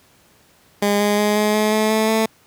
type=tone with pitch steps; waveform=15% pulse; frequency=204 / 206.4 / 208.8 / 211.2 / 213.6 / 216.1 / 218.6 / 221.2 Hz; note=G#3 / G#3 / G#3 / G#3 / G#3 / A3 / A3 / A3; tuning=-31 / -10 / +10 / +29 / +49 / -31 / -11 / +9 cents; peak=-9 dBFS; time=0.82-2.26 s; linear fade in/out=5 ms; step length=180 ms; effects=pink hiss -54 dBFS RMS until 2.46 s + high-pass 80 Hz 12 dB/octave